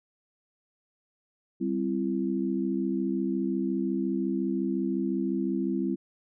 sine chord, C major, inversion second, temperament equal with one note detuned, 196 / 261.6 / 335.8 Hz, G3 / C4 / E4, 0 / 0 / +32 cents, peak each -30 dBFS, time 1.6-5.96 s, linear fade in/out 20 ms, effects none

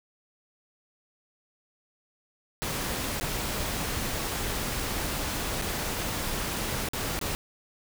pink noise with dropouts, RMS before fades -31 dBFS, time 2.62-7.35 s, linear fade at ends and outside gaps 0 ms, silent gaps 3.199-3.21 / 5.615-5.621 / 6.887-6.934 / 7.191-7.213 s, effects none

